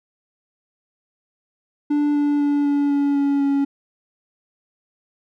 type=tone with pitch steps; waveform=triangle; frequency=293.1 / 290.7 / 288.4 / 286.1 / 283.8 / 281.5 / 279.2 Hz; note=D4 / D4 / D4 / D4 / C#4 / C#4 / C#4; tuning=-3 / -18 / -31 / -45 / +41 / +27 / +13 cents; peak=-14 dBFS; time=1.9-3.65 s; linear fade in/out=10 ms; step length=250 ms; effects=none